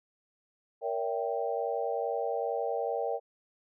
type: chord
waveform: sine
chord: A# diminished seventh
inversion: none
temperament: equal with one note detuned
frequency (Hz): 466.2 / 568.6 / 659.3 / 784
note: A#4 / C#5 / E5 / G5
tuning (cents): 0 / +44 / 0 / 0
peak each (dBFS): -33 / -35 / -36 / -35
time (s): 0.81-3.2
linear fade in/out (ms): 50
effects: none